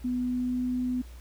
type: tone with pitch glide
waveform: sine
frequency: 248.7 to 250.4 Hz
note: B3 to B3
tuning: +12 to +24 cents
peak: -26 dBFS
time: 0.04-1.02 s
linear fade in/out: 10 ms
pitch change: +12 cents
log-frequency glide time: 0.25-0.64 s
effects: added 60 Hz sine -42 dBFS peak until 1.2 s + pink hiss -56 dBFS RMS until 1.2 s